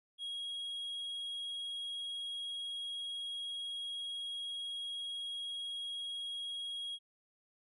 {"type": "tone", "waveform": "triangle", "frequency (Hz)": 3294, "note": "G#7", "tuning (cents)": -15, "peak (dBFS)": -37, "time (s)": [0.18, 6.99], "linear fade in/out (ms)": 50, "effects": ["resampled to 32000 Hz"]}